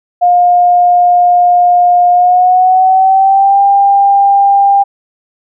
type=tone with pitch glide; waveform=sine; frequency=710 to 796.9 Hz; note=F5 to G5; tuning=+28 to +28 cents; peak=-4 dBFS; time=0.21-4.84 s; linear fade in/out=20 ms; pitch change=+200 cents; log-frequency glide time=2.11-3.61 s; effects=none